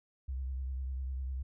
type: tone with vibrato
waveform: sine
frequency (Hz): 65.41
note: C2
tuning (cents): 0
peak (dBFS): -34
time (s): 0.28-1.43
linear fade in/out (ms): 10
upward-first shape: triangle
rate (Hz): 10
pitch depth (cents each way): 65
effects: none